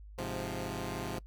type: chord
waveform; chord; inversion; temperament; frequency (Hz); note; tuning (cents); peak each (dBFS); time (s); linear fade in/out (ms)
10% pulse; F minor; first; equal; 103.83 / 130.81 / 174.61; Ab2 / C3 / F3; 0 / 0 / 0; -32; 0.18-1.19; 5
effects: noise-tail reverb RT60 0.1 s tail -23 dB re dry + added 51 Hz sine -47 dBFS peak until 1.26 s